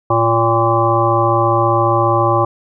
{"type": "harmonic tone with a mistuned harmonic", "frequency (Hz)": 114.7, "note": "A#2", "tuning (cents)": -28, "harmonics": [1, 3, 5, 7, 9, 10], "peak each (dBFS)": [-18, -18, -18, -18, -18, -18], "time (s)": [0.1, 2.45], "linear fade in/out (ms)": 5, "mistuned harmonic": 3, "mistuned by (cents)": 16, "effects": []}